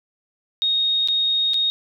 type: tone with dropouts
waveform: sine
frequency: 3728 Hz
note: A#7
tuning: 1 cent flat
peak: -17 dBFS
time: 0.62-1.7 s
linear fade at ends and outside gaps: 0 ms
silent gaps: 1.075-1.085 / 1.535-1.542 s
effects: none